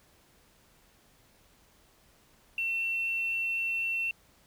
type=tone with quantisation; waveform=sine; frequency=2702 Hz; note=E7; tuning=42 cents sharp; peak=-28 dBFS; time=2.58-4.11 s; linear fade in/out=2 ms; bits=9; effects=pink hiss -63 dBFS RMS until 4.46 s